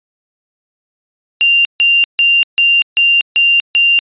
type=tone bursts; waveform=sine; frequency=2783 Hz; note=F7; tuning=7 cents flat; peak=-7 dBFS; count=7; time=1.41-3.99 s; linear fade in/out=0 ms; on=240 ms; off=150 ms; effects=resampled to 8000 Hz